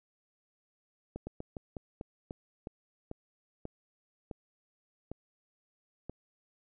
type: slowing click train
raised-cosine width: 2 ms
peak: -26 dBFS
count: 13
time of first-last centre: 1.16-6.096 s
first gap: 110 ms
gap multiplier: 1.22
effects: none